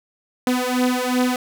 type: beating tone pair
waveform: sawtooth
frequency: 249.4 / 252.1 Hz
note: B3 / B3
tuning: +17 / +36 cents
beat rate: 2.7 Hz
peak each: -17 dBFS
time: 0.47-1.36 s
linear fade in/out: 2 ms
effects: none